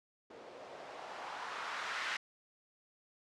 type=noise with low-pass filter sweep; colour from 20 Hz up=violet; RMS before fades=-43 dBFS; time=0.3-2.17 s; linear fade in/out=5 ms; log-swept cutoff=430 to 1700 Hz; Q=1.8; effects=low-pass 6000 Hz 12 dB/octave